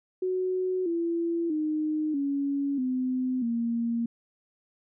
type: tone with pitch steps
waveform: sine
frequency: 370 / 337.3 / 307.6 / 280.4 / 255.7 / 233.1 Hz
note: F#4 / E4 / D#4 / C#4 / C4 / A#3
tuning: 0 / +40 / -20 / +20 / -40 / 0 cents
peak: -25 dBFS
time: 0.22-4.06 s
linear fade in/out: 5 ms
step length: 640 ms
effects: none